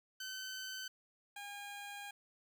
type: tone pair in turn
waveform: 15% pulse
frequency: 1527 / 811.5 Hz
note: G6 / G#5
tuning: -46 / -40 cents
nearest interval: major seventh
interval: 1094 cents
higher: first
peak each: -36 / -39 dBFS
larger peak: first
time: 0.2-0.88 / 1.36-2.11 s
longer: second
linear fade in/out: 5 ms
effects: none